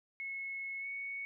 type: tone with pitch glide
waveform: sine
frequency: 2186 to 2222 Hz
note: C#7 to C#7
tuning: -25 to +4 cents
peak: -38 dBFS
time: 0.2-1.25 s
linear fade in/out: 0 ms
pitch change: +29 cents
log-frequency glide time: 0.79-0.87 s
effects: none